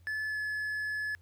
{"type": "tone with pitch glide", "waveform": "triangle", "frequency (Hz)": [1729, 1713.1], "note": ["A6", "A6"], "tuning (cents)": [-31, -47], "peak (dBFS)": -30, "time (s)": [0.07, 1.15], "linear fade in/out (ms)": 0, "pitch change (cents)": -16, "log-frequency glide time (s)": [0.27, 0.38], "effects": ["added 87 Hz sine -56 dBFS peak until 1.21 s", "pink hiss -71 dBFS RMS until 1.21 s"]}